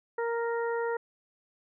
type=harmonic tone; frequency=465.9 Hz; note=A#4; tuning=1 cent flat; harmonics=1 / 2 / 3 / 4; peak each=-29 / -35 / -39 / -41 dBFS; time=0.18-0.97 s; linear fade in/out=5 ms; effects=none